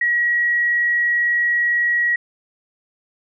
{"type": "tone", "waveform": "sine", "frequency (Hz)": 1911, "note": "A#6", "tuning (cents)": 43, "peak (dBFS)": -15, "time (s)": [0.01, 2.16], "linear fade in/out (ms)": 5, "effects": []}